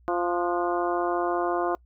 harmonic tone with a mistuned harmonic, 174.61 Hz, F3, in tune, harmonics 2 / 3 / 4 / 5 / 6 / 7 / 8, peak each -27 / -33 / -28 / -37 / -32 / -35 / -39 dBFS, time 0.08-1.75 s, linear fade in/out 0 ms, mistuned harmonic 8, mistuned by +62 cents, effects noise-tail reverb RT60 0.1 s tail -26 dB re dry + added 60 Hz sine -54 dBFS peak until 1.85 s

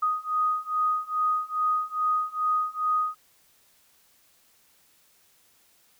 sine beating tone pair, 1244.5 / 1246.9 Hz, D#6 / D#6, 0 / +3 cents, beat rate 2.4 Hz, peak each -27 / -26 dBFS, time 0.02-3.15 s, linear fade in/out 10 ms, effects white hiss -62 dBFS RMS until 5.99 s

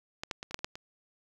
clicks, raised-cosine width 0.2 ms, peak -18 / -16 / -22 / -27 / -12 / -29 / -14 / -25 dBFS, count 8, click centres 0.235 / 0.312 / 0.429 / 0.51 / 0.544 / 0.591 / 0.645 / 0.755 s, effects 9-bit

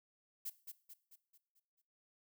violet noise with echo, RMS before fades -42 dBFS, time 0.45-0.5 s, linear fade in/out 10 ms, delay 220 ms, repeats 6, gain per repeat -6 dB, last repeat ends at 1.82 s, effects noise-tail reverb RT60 0.5 s tail -18 dB re dry

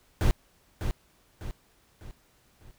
brown noise with echo, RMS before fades -21 dBFS, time 0.21-0.31 s, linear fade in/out 0 ms, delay 600 ms, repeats 4, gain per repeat -7 dB, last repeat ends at 2.71 s, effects pink hiss -64 dBFS RMS until 2.78 s

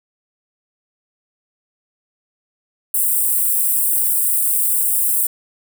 white high-pass noise, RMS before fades -17 dBFS, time 2.94-5.27 s, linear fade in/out 5 ms, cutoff 8000 Hz, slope 96 dB/octave, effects none

